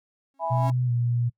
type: tone with exponential growth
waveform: 45% pulse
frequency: 272.9 Hz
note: C#4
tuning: 27 cents flat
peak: -31 dBFS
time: 0.34-0.7 s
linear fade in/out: 1 ms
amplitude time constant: 77 ms
type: chord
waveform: sine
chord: E major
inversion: none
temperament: equal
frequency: 659.3 / 830.6 / 987.8 Hz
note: E5 / G#5 / B5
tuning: 0 / 0 / 0 cents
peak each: -29 / -29 / -30 dBFS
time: 0.39-0.72 s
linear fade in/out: 50 ms
type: tone with pitch glide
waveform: sine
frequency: 125 to 119.91 Hz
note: B2 to A#2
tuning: +21 to +49 cents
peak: -21 dBFS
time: 0.5-1.3 s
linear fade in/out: 20 ms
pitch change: -72 cents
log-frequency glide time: 0.86-0.91 s
effects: noise-tail reverb RT60 0.1 s tail -24 dB re dry